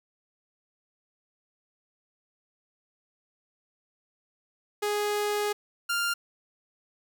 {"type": "tone pair in turn", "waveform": "sawtooth", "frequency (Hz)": [415.3, 1396.9], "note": ["G#4", "F6"], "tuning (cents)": [0, 0], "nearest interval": "octave + major sixth", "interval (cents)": 2100, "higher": "second", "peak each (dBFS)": -22, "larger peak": "neither", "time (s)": [[4.82, 5.53], [5.89, 6.14]], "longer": "first", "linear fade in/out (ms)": 10, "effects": []}